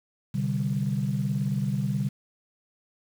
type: chord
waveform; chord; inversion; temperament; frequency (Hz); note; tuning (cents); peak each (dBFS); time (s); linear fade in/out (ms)
sine; C suspended second; none; equal with one note detuned; 128.27 / 146.83 / 196; C3 / D3 / G3; -34 / 0 / 0; -28; 0.34-2.09; 10
effects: tanh soft clip ceiling -16 dBFS + 8-bit